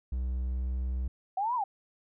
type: tone with pitch glide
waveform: triangle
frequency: 63 to 63.4 Hz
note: B1 to B1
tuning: +35 to +46 cents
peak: -27 dBFS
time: 0.12-1.08 s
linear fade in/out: 5 ms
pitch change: +11 cents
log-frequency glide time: 0.47-0.71 s
type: linear two-way sweep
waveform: sine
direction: up then down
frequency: 735 to 1024 to 754 Hz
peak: -27 dBFS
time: 1.37-1.64 s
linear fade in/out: 5 ms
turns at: 1.55 s
effects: none